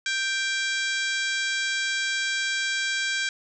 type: harmonic tone with a mistuned harmonic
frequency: 784 Hz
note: G5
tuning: in tune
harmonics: 2 / 3 / 4 / 5 / 6 / 7 / 8 / 9 / 10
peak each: -27 / -31 / -33 / -35 / -37 / -38 / -39 / -40 / -41 dBFS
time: 0.06-3.29 s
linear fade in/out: 2 ms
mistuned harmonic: 4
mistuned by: +60 cents
effects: none